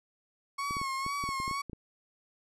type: tone with vibrato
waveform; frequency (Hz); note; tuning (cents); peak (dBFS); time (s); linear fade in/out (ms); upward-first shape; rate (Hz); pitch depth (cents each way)
35% pulse; 1103; C#6; -9; -30; 0.58-1.62; 10; sine; 2.1; 55
type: clicks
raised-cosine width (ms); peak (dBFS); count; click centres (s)
3; -28; 11; 0.709 / 0.768 / 0.815 / 1.064 / 1.239 / 1.29 / 1.401 / 1.479 / 1.512 / 1.697 / 1.732
effects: low-pass 10000 Hz 12 dB/octave